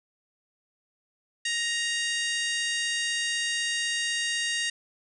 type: harmonic tone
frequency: 936 Hz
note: A#5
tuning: 7 cents sharp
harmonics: 2 / 3 / 4 / 5 / 6 / 7 / 8 / 9 / 10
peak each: -30 / -32 / -34 / -37 / -40 / -37 / -42 / -40 / -43 dBFS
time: 1.45-4.7 s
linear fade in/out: 5 ms
effects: none